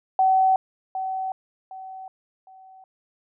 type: tone with echo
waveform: sine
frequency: 759 Hz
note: F#5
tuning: 44 cents sharp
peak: -15 dBFS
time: 0.19-0.56 s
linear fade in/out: 2 ms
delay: 760 ms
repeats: 3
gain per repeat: -10 dB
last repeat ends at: 2.84 s
effects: none